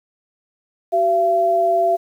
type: tone pair together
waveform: sine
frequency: 380.7 / 679.4 Hz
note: F#4 / F5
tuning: +49 / -48 cents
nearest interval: minor seventh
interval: 1003 cents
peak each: -22 / -14 dBFS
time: 0.92-1.97 s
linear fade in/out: 20 ms
effects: 8-bit